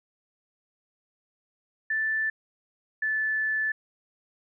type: tone pair in turn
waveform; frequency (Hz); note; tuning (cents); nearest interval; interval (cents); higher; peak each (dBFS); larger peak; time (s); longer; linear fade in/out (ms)
sine; 1760 / 1744.8; A6 / A6; 0 / -15; unison; 15; first; -24; neither; 1.9-2.3 / 3.02-3.72; second; 5
effects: none